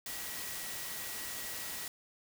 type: tone in noise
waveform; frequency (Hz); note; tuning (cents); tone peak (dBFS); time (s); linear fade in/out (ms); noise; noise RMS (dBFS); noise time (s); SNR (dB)
sine; 1922; B6; -48; -50; 0.06-1.88; 2; white; -41; 0.06-1.88; -12
effects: none